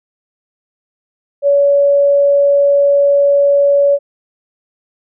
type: tone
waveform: sine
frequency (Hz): 566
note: C#5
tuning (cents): +36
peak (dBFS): -7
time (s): 1.42-3.99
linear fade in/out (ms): 50
effects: none